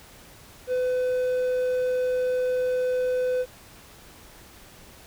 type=tone; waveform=triangle; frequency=504 Hz; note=B4; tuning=35 cents sharp; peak=-20 dBFS; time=0.67-3.46 s; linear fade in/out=50 ms; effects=pink hiss -49 dBFS RMS until 5.06 s